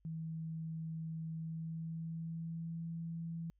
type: tone with pitch glide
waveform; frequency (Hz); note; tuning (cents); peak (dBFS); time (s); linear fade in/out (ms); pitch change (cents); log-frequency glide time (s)
sine; 161.1 to 165.72; E3 to E3; -39 to +9; -39; 0.05-3.5; 0; +48; 1.31-2.84
effects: added 50 Hz sine -70 dBFS peak until 3.59 s